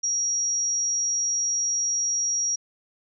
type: tone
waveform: sine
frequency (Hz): 5680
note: F8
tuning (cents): +28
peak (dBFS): -22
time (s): 0.03-2.56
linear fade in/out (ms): 10
effects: none